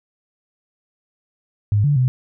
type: tone with pitch steps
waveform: sine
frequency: 103.5 / 145.1 / 127.6 Hz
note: G#2 / D3 / C3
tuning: -5 / -21 / -43 cents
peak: -13 dBFS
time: 1.72-2.08 s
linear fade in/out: 0 ms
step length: 120 ms
effects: none